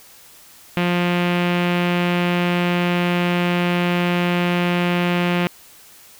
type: tone with low-pass filter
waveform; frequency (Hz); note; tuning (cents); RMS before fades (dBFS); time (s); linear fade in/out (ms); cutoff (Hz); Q
sawtooth; 175.9; F3; +13; -19; 0.77-5.47; 0; 2700; 2.5
effects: white hiss -46 dBFS RMS until 6.19 s